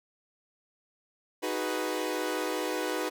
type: chord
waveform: sawtooth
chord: G# minor seventh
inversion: second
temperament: equal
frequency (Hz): 311.1 / 370 / 415.3 / 493.9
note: D#4 / F#4 / G#4 / B4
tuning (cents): 0 / 0 / 0 / 0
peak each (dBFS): -31 / -31 / -34 / -30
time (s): 1.42-3.1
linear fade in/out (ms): 20
effects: none